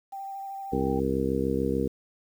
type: tone with vibrato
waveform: sine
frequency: 784 Hz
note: G5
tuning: in tune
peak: -34 dBFS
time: 0.12-1 s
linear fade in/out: 10 ms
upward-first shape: sine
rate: 13 Hz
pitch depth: 12 cents each way
type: harmonic tone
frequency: 66.8 Hz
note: C2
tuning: 36 cents sharp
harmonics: 1 / 2 / 3 / 4 / 5 / 6 / 7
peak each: -34 / -35 / -31 / -30 / -34 / -31 / -30 dBFS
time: 0.72-1.88 s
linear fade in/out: 10 ms
effects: 9-bit